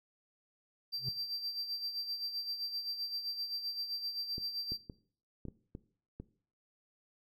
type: tone with tremolo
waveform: triangle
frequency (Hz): 4700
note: D8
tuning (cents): +1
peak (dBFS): -33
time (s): 0.92-4.78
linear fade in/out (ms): 20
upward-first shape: sine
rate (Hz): 7.7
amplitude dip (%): 65
type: tone with exponential growth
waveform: triangle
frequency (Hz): 130.81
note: C3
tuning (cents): 0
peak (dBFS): -32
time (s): 0.97-1.09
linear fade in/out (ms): 5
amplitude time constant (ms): 25
type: clicks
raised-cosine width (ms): 3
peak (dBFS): -30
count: 7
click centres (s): 4.381 / 4.72 / 4.898 / 5.453 / 5.484 / 5.751 / 6.2
effects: noise-tail reverb RT60 0.5 s tail -18 dB re dry